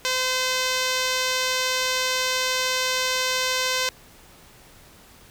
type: tone with low-pass filter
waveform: 5% pulse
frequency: 513 Hz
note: C5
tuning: 34 cents flat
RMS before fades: -24 dBFS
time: 0.05-3.89 s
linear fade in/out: 0 ms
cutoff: 12000 Hz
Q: 0.72
effects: pink hiss -50 dBFS RMS until 5.3 s